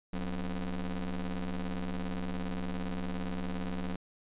35% pulse ring-modulated tone, 87.31 Hz, F2, in tune, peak -28 dBFS, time 0.13-3.96 s, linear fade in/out 5 ms, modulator 96 Hz, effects resampled to 8000 Hz

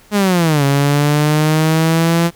sawtooth linear two-way sweep, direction down then up, 211 to 138.59 to 170.6 Hz, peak -7 dBFS, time 0.11-2.31 s, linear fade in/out 50 ms, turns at 0.64 s, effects pink hiss -47 dBFS RMS until 2.35 s

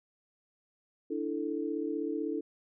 sine chord, D suspended second, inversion none, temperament equal, 293.7 / 329.6 / 440 Hz, D4 / E4 / A4, 0 / 0 / 0 cents, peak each -35 / -35 / -36 dBFS, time 1.1-2.41 s, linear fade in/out 10 ms, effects none

